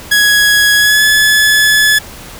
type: tone with pitch glide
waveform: sawtooth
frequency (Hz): 1670 to 1715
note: G#6 to A6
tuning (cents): +9 to -45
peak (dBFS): -3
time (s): 0.11-1.99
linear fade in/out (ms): 10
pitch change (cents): +46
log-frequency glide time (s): 0.76-1.04
effects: pink hiss -31 dBFS RMS until 2.39 s